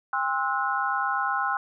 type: tone cluster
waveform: sine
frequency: 803 / 1052 / 1308 / 1456 Hz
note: G5 / C6 / E6 / F#6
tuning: +41 / +9 / -14 / -28 cents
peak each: -29 dBFS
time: 0.13-1.57 s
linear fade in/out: 2 ms
effects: none